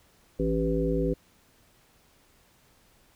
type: harmonic tone with a mistuned harmonic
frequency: 55 Hz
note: A1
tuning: in tune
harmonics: 1 / 3 / 5 / 7 / 9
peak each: -30 / -30 / -30 / -30 / -30 dBFS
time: 0.39-1.14 s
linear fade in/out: 10 ms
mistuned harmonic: 7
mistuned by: +25 cents
effects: pink hiss -62 dBFS RMS until 3.15 s